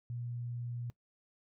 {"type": "tone", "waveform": "sine", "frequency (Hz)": 120.2, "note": "B2", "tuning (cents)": -46, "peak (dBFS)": -37, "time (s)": [0.1, 0.9], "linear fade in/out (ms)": 0, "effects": ["noise-tail reverb RT60 0.1 s tail -20 dB re dry"]}